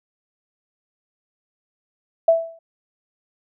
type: tone with exponential decay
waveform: sine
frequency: 660 Hz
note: E5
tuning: 2 cents sharp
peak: -8 dBFS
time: 2.28-2.59 s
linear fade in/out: 5 ms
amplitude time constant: 67 ms
effects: none